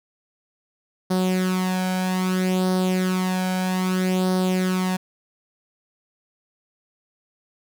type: tone with flanger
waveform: sawtooth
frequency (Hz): 185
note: F#3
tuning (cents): 0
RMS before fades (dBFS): -22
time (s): 1.1-4.97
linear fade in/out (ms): 10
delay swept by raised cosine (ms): 0.2 to 1.3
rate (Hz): 0.62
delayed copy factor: +0.65
effects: none